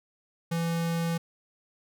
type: tone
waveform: square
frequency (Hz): 167.3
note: E3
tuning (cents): +26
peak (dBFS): -27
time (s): 0.51-1.18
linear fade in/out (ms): 10
effects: none